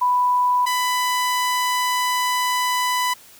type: tone pair in turn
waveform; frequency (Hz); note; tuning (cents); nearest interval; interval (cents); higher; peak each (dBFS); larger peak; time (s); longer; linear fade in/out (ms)
sine / sawtooth; 990 / 996.3; B5 / B5; +4 / +15; unison; 11; second; -15; neither; 0.01-0.66 / 0.66-3.14; second; 10
effects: white hiss -47 dBFS RMS until 3.39 s